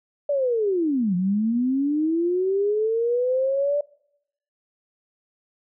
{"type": "linear two-way sweep", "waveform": "sine", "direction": "down then up", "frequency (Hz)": [587.3, 174.61, 587.3], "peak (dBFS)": -19, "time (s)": [0.29, 3.81], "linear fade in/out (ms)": 5, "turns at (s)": 1.15, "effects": ["noise-tail reverb RT60 0.7 s tail -22 dB re dry"]}